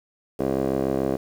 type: tone with band-pass filter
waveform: 15% pulse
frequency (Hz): 66.9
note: C2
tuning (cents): +39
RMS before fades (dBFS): -24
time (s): 0.39-1.17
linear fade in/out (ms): 10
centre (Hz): 440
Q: 9
effects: 8-bit